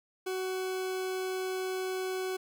40% pulse tone, 374.1 Hz, F#4, 19 cents sharp, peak -31 dBFS, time 0.26-2.37 s, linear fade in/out 10 ms, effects none

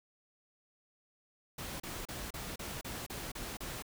pink noise bursts, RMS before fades -42 dBFS, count 9, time 1.58-3.824 s, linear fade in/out 5 ms, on 220 ms, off 33 ms, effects none

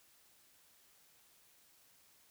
silence, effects white hiss -67 dBFS RMS until 2.3 s

